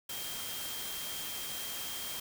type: tone in noise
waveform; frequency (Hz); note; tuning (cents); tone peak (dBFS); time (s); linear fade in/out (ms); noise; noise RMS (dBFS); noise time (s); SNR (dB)
sine; 3192; G7; +31; -44; 0.09-2.2; 5; white; -40; 0.09-2.2; -7
effects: none